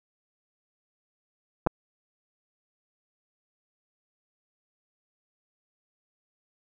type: clicks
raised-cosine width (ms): 1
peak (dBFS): -12 / -8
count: 2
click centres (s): 1.665 / 1.671
effects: none